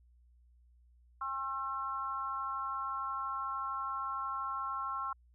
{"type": "harmonic tone", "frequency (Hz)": 268.7, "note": "C4", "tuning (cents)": 46, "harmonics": [3, 4, 5], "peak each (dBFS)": [-46, -37, -38], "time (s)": [1.21, 5.13], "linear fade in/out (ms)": 5, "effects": ["added 60 Hz sine -61 dBFS peak until 5.34 s"]}